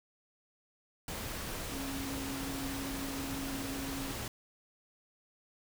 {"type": "tone in noise", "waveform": "sine", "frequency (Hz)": 272.4, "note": "C#4", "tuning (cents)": -30, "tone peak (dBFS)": -39, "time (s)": [1.72, 4.12], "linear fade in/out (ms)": 2, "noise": "pink", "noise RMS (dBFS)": -40, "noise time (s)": [1.08, 4.28], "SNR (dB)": -2, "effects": []}